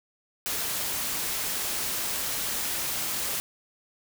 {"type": "noise", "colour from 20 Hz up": "white", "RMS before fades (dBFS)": -30, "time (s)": [0.46, 3.4], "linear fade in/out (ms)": 0, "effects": []}